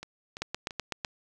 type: two click trains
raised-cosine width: 0.2 ms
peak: -23 / -14 dBFS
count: 4 / 6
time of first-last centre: 0.03-1.047 / 0.42-1.048 s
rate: 2.95 / 7.96 Hz
effects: none